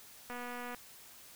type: click train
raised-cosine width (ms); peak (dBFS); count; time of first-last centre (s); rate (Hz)
0.5; -29; 110; 0.3-0.747; 244
effects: white hiss -55 dBFS RMS until 1.35 s